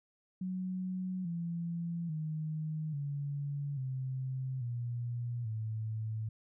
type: tone with pitch steps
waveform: sine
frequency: 185 / 169.65 / 155.57 / 142.65 / 130.81 / 119.96 / 110 Hz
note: F#3 / F3 / D#3 / C#3 / C3 / B2 / A2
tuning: 0 / -50 / 0 / +50 / 0 / -50 / 0 cents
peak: -34 dBFS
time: 0.41-6.29 s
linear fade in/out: 5 ms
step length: 840 ms
effects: none